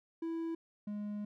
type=tone pair in turn; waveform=triangle; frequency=329.6 / 207.6 Hz; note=E4 / G#3; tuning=0 / 0 cents; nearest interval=minor sixth; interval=800 cents; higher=first; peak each=-33 / -35 dBFS; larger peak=first; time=0.22-0.55 / 0.87-1.25 s; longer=second; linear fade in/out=5 ms; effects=none